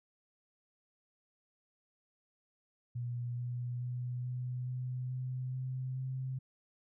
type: tone with pitch steps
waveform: sine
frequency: 121 / 122.34 / 123.69 / 125.05 / 126.43 / 127.83 / 129.24 / 130.66 Hz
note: B2 / B2 / B2 / B2 / B2 / C3 / C3 / C3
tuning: -35 / -16 / +3 / +22 / +41 / -40 / -21 / -2 cents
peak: -35 dBFS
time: 2.95-6.39 s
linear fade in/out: 10 ms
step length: 430 ms
effects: none